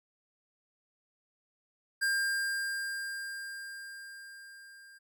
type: tone with level ramp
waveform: square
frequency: 1600 Hz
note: G6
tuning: 35 cents sharp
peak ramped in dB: -27 to -53 dBFS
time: 2.01-4.99 s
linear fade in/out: 20 ms
effects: none